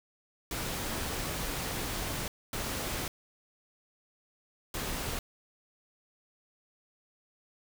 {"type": "noise bursts at uneven times", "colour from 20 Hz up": "pink", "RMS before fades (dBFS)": -35, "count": 3, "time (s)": [[0.51, 2.28], [2.53, 3.08], [4.74, 5.19]], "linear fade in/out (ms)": 2, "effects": []}